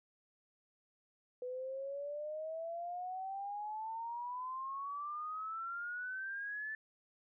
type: exponential sweep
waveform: sine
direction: up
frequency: 494.4 to 1760 Hz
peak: -39 dBFS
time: 1.42-6.75 s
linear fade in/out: 2 ms
effects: none